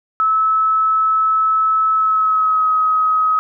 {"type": "tone with pitch glide", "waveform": "sine", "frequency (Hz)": [1300, 1268.1], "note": ["E6", "D#6"], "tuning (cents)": [-24, 33], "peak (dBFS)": -12, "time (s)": [0.2, 3.39], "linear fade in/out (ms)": 0, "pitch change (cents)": -43, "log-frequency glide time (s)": [1.94, 2.7], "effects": []}